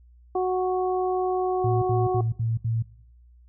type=harmonic tone; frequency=368.9 Hz; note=F#4; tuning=5 cents flat; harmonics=1 / 2 / 3; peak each=-23 / -26 / -35 dBFS; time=0.35-2.21 s; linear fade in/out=5 ms
type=tone bursts; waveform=sine; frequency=113.8 Hz; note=A#2; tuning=41 cents flat; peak=-22 dBFS; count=5; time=1.64-2.824 s; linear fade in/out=5 ms; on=180 ms; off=71 ms
effects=noise-tail reverb RT60 0.8 s tail -22 dB re dry + added 60 Hz sine -50 dBFS peak until 3.48 s